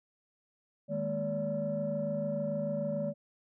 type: tone cluster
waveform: sine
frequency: 157.1 / 208.4 / 235.2 / 574 Hz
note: D#3 / G#3 / A#3 / D5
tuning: +17 / +6 / +16 / -40 cents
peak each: -37 / -36 / -40 / -32 dBFS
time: 0.88-3.14 s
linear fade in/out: 50 ms
effects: tanh soft clip ceiling -24 dBFS